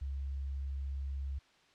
sine tone, 68.4 Hz, C#2, 23 cents flat, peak -35 dBFS, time 0.01-1.39 s, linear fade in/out 10 ms, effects white hiss -65 dBFS RMS until 1.74 s + low-pass 4000 Hz 12 dB/octave

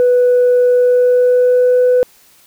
sine tone with pitch glide, 493.9 to 498.8 Hz, B4 to B4, 0 to +17 cents, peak -6 dBFS, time 0-2.03 s, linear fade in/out 0 ms, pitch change +17 cents, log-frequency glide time 0.71-1.79 s, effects tanh soft clip ceiling -5 dBFS + white hiss -48 dBFS RMS until 2.46 s

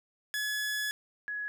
sawtooth / sine tone pair in turn, 1700 / 1680.5 Hz, G#6 / G#6, +40 / +20 cents, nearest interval unison, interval 20 cents, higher first, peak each -27 / -33 dBFS, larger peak first, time 0.34-0.91 / 1.28-1.48 s, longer first, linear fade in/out 0 ms, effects none

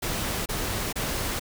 pink noise bursts, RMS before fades -29 dBFS, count 3, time 0.02-1.396 s, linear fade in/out 10 ms, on 440 ms, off 28 ms, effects none

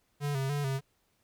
square tone with vibrato, 139.6 Hz, C#3, 13 cents sharp, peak -30 dBFS, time 0.2-0.81 s, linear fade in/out 50 ms, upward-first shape square, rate 3.4 Hz, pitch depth 61 cents each way, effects pink hiss -73 dBFS RMS until 1.23 s

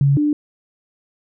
sine tone pair in turn, 140 / 296.6 Hz, C#3 / D4, +18 / +17 cents, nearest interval octave + minor second, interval 1299 cents, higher second, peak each -11 / -14 dBFS, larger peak first, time 0.01-0.17 / 0.17-0.33 s, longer neither, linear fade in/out 2 ms, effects none

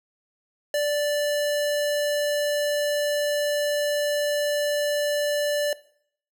square tone, 586 Hz, D5, 4 cents flat, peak -22 dBFS, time 0.74-5.73 s, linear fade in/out 2 ms, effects noise-tail reverb RT60 0.6 s tail -19 dB re dry

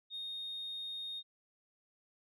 sine tone, 3700 Hz, A#7, 14 cents flat, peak -38 dBFS, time 0.1-1.23 s, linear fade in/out 50 ms, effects tanh soft clip ceiling -36 dBFS

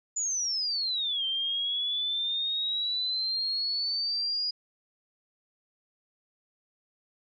sine exponential two-way sweep, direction down then up, 7040 to 3136 to 4907 Hz, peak -27 dBFS, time 0.16-4.51 s, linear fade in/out 10 ms, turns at 1.25 s, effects none

